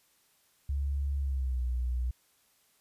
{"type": "tone with pitch glide", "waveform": "sine", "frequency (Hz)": [69.9, 61.56], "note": ["C#2", "B1"], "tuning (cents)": [15, -5], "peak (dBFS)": -28, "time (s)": [0.69, 2.11], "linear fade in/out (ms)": 5, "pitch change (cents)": -220, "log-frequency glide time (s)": [1.19, 1.63], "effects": ["white hiss -68 dBFS RMS until 2.8 s", "resampled to 32000 Hz"]}